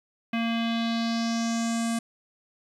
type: tone with low-pass filter sweep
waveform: square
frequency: 230 Hz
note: A#3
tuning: 23 cents flat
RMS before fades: -27 dBFS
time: 0.33-1.99 s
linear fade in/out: 5 ms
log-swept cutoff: 2600 to 9300 Hz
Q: 3.3
effects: 10-bit